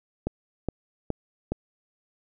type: click train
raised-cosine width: 2 ms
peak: -13 dBFS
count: 4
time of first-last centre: 0.27-1.52 s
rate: 2.4 Hz
effects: none